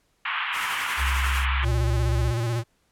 pink band-pass noise, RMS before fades -28 dBFS, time 0.25-1.65 s, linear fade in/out 5 ms, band 950 to 3100 Hz, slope 48 dB/octave
white noise with tremolo, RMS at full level -34 dBFS, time 0.52-1.46 s, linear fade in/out 50 ms, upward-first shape triangle, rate 11 Hz, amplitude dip 45%
sine tone, 66.5 Hz, C2, 29 cents sharp, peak -22 dBFS, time 0.97-2.34 s, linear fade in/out 50 ms
square tone with vibrato, 117 Hz, A#2, 7 cents sharp, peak -24 dBFS, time 1.62-2.64 s, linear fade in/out 50 ms, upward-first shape square, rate 16 Hz, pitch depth 48 cents each way
effects pink hiss -68 dBFS RMS until 2.91 s + low-pass 12000 Hz 12 dB/octave

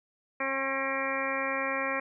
harmonic tone with a mistuned harmonic, 270 Hz, C#4, 45 cents flat, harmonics 1 / 2 / 3 / 4 / 5 / 6 / 7 / 8 / 9, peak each -39 / -34 / -41 / -35 / -39 / -39 / -35 / -40 / -36 dBFS, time 0.4-2 s, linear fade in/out 5 ms, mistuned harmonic 9, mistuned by -50 cents, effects none

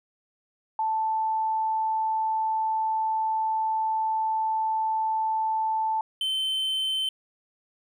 sine / triangle tone pair in turn, 880 / 3082 Hz, A5 / G7, 0 / -30 cents, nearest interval octave + minor seventh, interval 2170 cents, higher second, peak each -23 dBFS, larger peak neither, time 0.79-6.01 / 6.21-7.09 s, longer first, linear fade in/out 2 ms, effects none

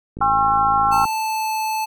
click train, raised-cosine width 3 ms, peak -20 dBFS, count 49, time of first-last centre 0.17-1.054 s, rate 54.3 Hz
harmonic tone, 269.7 Hz, C#4, 47 cents flat, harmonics 3 / 4 / 5, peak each -17 / -20 / -19 dBFS, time 0.21-1.05 s, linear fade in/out 5 ms
square tone with pitch glide, 880 to 872.4 Hz, A5 to A5, 0 to -15 cents, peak -21 dBFS, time 0.91-1.86 s, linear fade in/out 20 ms, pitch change -15 cents, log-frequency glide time 1.02-1.51 s
effects none

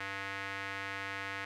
square tone with band-pass filter, 98 Hz, G2, in tune, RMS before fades -40 dBFS, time 0-1.45 s, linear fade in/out 5 ms, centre 1900 Hz, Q 2.1, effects none

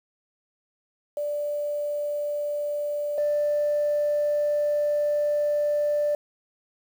sine tone pair in turn, 587.3 / 589.7 Hz, D5 / D5, 0 / +7 cents, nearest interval unison, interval 7 cents, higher second, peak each -25 / -20 dBFS, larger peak second, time 1.17-3.18 / 3.18-6.15 s, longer second, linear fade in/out 2 ms, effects tanh soft clip ceiling -16 dBFS + 8-bit

